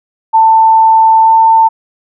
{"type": "tone with pitch glide", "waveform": "sine", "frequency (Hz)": [890, 896.2], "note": ["A5", "A5"], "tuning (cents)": [20, 32], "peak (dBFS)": -3, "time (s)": [0.33, 1.69], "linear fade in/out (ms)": 20, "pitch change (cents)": 12, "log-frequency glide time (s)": [1.23, 1.32], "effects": []}